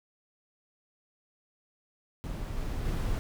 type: noise with level steps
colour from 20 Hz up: brown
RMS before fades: -35 / -33 / -30 dBFS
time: 2.24-3.19 s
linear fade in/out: 0 ms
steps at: 2.57 / 2.85 s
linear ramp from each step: 5 ms
effects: none